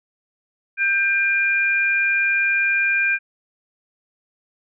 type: tone pair together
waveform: sine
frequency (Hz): 1575 / 2405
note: G6 / D7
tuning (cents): +8 / +41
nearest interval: perfect fifth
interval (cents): 733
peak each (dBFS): -19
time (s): 0.77-3.19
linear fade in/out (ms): 50
effects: none